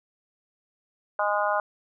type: harmonic tone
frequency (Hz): 206.1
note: G#3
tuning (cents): -13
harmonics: 3 / 4 / 5 / 6 / 7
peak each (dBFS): -27 / -28 / -29 / -30 / -30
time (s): 1.19-1.6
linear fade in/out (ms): 2
effects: none